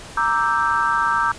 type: chord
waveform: sine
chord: E half-diminished seventh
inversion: second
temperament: equal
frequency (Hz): 932.3 / 1174.7 / 1318.5 / 1568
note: Bb5 / D6 / E6 / G6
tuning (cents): 0 / 0 / 0 / 0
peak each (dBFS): -22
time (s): 0.17-1.32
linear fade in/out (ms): 5
effects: pink hiss -38 dBFS RMS until 1.38 s + resampled to 22050 Hz